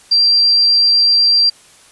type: tone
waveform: sine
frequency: 4723 Hz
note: D8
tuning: 9 cents sharp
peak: -8 dBFS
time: 0.11-1.5 s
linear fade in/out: 10 ms
effects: white hiss -45 dBFS RMS until 1.91 s + resampled to 24000 Hz

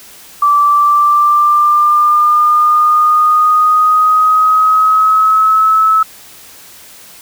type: tone with pitch glide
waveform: sine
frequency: 1164 to 1299 Hz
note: D6 to E6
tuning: -16 to -26 cents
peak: -6 dBFS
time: 0.42-6.03 s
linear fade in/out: 5 ms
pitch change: +190 cents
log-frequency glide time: 0.6-5.78 s
effects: white hiss -37 dBFS RMS until 7.21 s

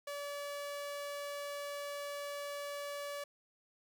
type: tone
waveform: sawtooth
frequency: 574 Hz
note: D5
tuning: 40 cents flat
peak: -36 dBFS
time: 0.07-3.24 s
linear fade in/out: 5 ms
effects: 11-bit

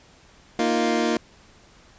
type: chord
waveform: 25% pulse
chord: Bb suspended fourth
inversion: none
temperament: equal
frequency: 233.1 / 311.1 / 349.2 Hz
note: Bb3 / Eb4 / F4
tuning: 0 / 0 / 0 cents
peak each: -20 / -22 / -21 dBFS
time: 0.59-1.17 s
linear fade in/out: 2 ms
effects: pink hiss -53 dBFS RMS until 1.98 s + resampled to 16000 Hz

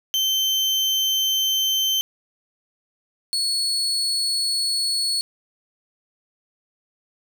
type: tone pair in turn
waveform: 35% pulse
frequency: 3100 / 4384 Hz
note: G7 / C#8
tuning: -20 / -20 cents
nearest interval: tritone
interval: 600 cents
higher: second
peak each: -17 / -19 dBFS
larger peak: first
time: 0.14-2.01 / 3.33-5.21 s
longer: second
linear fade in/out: 0 ms
effects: none

